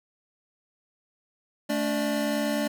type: tone cluster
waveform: square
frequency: 218.8 / 288.2 / 593 Hz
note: A3 / D4 / D5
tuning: -9 / -33 / +17 cents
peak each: -30 dBFS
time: 1.69-2.68 s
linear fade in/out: 10 ms
effects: none